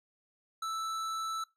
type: tone with hard clipping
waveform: sine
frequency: 1318.5 Hz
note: E6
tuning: in tune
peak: -35 dBFS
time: 0.62-1.44 s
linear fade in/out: 5 ms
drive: 13 dB
effects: noise-tail reverb RT60 0.2 s tail -20 dB re dry